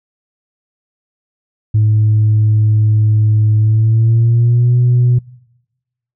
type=tone with pitch glide; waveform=sine; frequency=107.5 to 122.77 Hz; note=A2 to B2; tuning=-40 to -10 cents; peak=-6 dBFS; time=1.74-5.19 s; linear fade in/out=10 ms; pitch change=+230 cents; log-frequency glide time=3.58-4.76 s; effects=noise-tail reverb RT60 1.0 s tail -24 dB re dry + tanh soft clip ceiling -5 dBFS